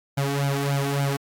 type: tone with flanger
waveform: sawtooth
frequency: 140 Hz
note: C#3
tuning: 18 cents sharp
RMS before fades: -24 dBFS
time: 0.17-1.17 s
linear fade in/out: 10 ms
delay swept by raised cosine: 1.3 to 2.7 ms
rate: 3.5 Hz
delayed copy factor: +0.9
effects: AAC 64 kbps